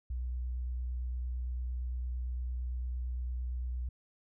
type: tone with vibrato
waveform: sine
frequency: 61.74 Hz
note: B1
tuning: in tune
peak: -33 dBFS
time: 0.1-3.89 s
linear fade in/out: 5 ms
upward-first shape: square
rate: 8.8 Hz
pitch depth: 12 cents each way
effects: none